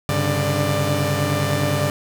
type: tone cluster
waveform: sawtooth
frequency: 98.7 / 136.9 / 146.6 / 593 Hz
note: G2 / C#3 / D3 / D5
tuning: +12 / -21 / -3 / +17 cents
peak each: -20 dBFS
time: 0.09-1.9 s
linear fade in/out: 0 ms
effects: none